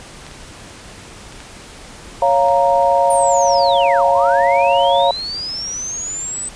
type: clicks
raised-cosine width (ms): 0.2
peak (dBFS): -19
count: 5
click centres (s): 0.266 / 0.313 / 1.324 / 1.404 / 2.485
type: chord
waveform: sine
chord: Bb minor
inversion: first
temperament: equal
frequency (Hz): 554.4 / 698.5 / 932.3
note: Db5 / F5 / Bb5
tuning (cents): 0 / 0 / 0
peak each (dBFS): -15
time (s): 2.22-5.11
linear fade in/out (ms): 2
type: linear two-way sweep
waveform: sine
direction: down then up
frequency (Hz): 9250 to 717 to 8140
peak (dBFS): -22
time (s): 3.1-6.49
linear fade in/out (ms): 5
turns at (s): 4.06
effects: pink hiss -37 dBFS RMS until 6.55 s + resampled to 22050 Hz